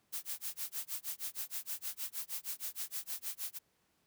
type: noise with tremolo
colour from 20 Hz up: blue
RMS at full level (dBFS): -38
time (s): 0.12-3.59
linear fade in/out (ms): 20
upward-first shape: sine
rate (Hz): 6.4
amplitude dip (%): 100
effects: pink hiss -75 dBFS RMS until 4.06 s + high-pass 80 Hz 12 dB/octave